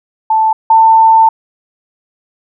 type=tone pair in turn; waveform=sine; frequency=880 / 893.3 Hz; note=A5 / A5; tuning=0 / +26 cents; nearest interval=unison; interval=26 cents; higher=second; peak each=-7 / -3 dBFS; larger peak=second; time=0.3-0.53 / 0.7-1.29 s; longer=second; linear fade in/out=5 ms; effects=none